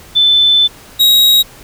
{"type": "tone pair in turn", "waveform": ["sine", "45% pulse"], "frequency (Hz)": [3520, 3809], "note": ["A7", "A#7"], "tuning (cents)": [0, 37], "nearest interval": "minor second", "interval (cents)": 137, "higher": "second", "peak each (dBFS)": -6, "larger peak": "neither", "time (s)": [[0.15, 0.68], [0.99, 1.43]], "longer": "first", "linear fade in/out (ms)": 20, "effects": ["pink hiss -38 dBFS RMS until 1.63 s"]}